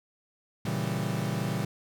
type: chord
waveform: 40% pulse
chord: A# diminished seventh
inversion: none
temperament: equal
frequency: 116.54 / 138.59 / 164.81 / 196 Hz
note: A#2 / C#3 / E3 / G3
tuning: 0 / 0 / 0 / 0 cents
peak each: -33 dBFS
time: 0.65-1.65 s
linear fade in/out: 5 ms
effects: none